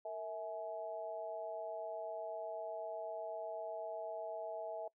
sine tone with amplitude modulation, 650 Hz, E5, 24 cents flat, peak -36 dBFS, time 0.05-4.88 s, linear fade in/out 5 ms, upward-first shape sine, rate 192 Hz, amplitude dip 95%, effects noise-tail reverb RT60 0.1 s tail -22 dB re dry

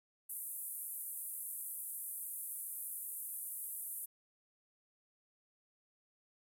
white band-pass noise, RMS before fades -44 dBFS, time 0.29-4.06 s, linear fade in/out 10 ms, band 9200 to 14000 Hz, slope 48 dB/octave, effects none

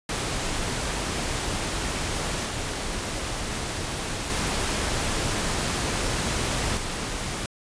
pink noise with level steps, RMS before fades -28 / -30 / -26 / -30 dBFS, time 0.09-7.46 s, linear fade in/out 2 ms, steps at 2.46 / 4.3 / 6.77 s, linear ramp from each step 2 ms, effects resampled to 22050 Hz

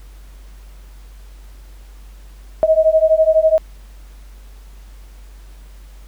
sine beating tone pair, 629 / 641 Hz, D#5 / E5, +19 / -49 cents, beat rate 12 Hz, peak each -13 dBFS, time 2.63-3.58 s, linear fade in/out 0 ms, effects added 48 Hz sine -36 dBFS peak until 6.07 s + pink hiss -51 dBFS RMS until 6.07 s

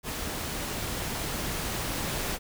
pink noise with level ramp, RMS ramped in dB -34 to -31 dBFS, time 0.03-2.39 s, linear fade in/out 50 ms, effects none

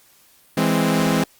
sawtooth chord, E augmented, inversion none, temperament equal, 164.81 / 207.7 / 261.6 Hz, E3 / G#3 / B#3, 0 / 0 / 0 cents, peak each -17 dBFS, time 0.57-1.24 s, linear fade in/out 5 ms, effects white hiss -54 dBFS RMS until 1.39 s + Opus 48 kbps

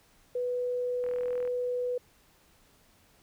sine tone, 493.9 Hz, B4, in tune, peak -28 dBFS, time 0.35-1.98 s, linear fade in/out 5 ms
click train, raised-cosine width 0.5 ms, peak -32 dBFS, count 19, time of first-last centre 1.04-1.476 s, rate 41.3 Hz
effects pink hiss -63 dBFS RMS until 3.22 s

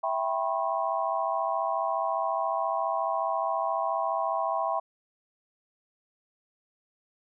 sine chord, C# half-diminished seventh, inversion first, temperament equal with one note detuned, 659.3 / 784 / 987.8 / 1082.2 Hz, E5 / G5 / B5 / C#6, 0 / 0 / 0 / -42 cents, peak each -30 / -31 / -32 / -32 dBFS, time 0.03-4.8 s, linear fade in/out 10 ms, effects none

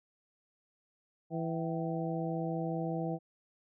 harmonic tone with a mistuned harmonic, 164.81 Hz, E3, in tune, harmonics 1 / 2 / 3 / 4 / 5, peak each -35 / -38 / -40 / -41 / -42 dBFS, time 1.3-3.19 s, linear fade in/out 50 ms, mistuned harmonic 5, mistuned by -110 cents, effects none

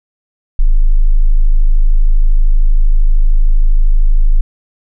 sine tone, 26.44 Hz, G#0, 32 cents sharp, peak -4 dBFS, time 0.59-4.41 s, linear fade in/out 0 ms, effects none

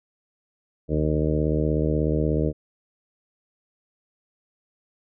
harmonic tone with a mistuned harmonic, 76.5 Hz, D#2, 29 cents flat, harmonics 1 / 2 / 3 / 4 / 5 / 6 / 7 / 8, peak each -26 / -25 / -31 / -27 / -31 / -28 / -32 / -34 dBFS, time 0.88-2.53 s, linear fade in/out 50 ms, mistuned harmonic 1, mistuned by -120 cents, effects none

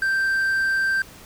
triangle tone, 1568 Hz, G6, in tune, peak -17 dBFS, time 0.02-1.02 s, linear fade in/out 2 ms, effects pink hiss -45 dBFS RMS until 1.25 s

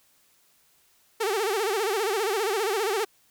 sawtooth tone with vibrato, 416.5 Hz, G#4, 5 cents sharp, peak -20 dBFS, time 1.2-3.05 s, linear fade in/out 10 ms, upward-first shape sine, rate 15 Hz, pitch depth 170 cents each way, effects white hiss -63 dBFS RMS until 3.3 s

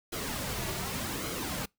pink noise with flanger, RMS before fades -35 dBFS, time 0.12-1.66 s, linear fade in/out 10 ms, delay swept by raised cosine 1.1 to 3.9 ms, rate 0.86 Hz, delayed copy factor -0.55, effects noise-tail reverb RT60 0.2 s tail -26 dB re dry

